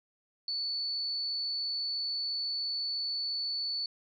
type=tone; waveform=sine; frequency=4463 Hz; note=C#8; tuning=11 cents sharp; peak=-31 dBFS; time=0.48-3.86 s; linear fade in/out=2 ms; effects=none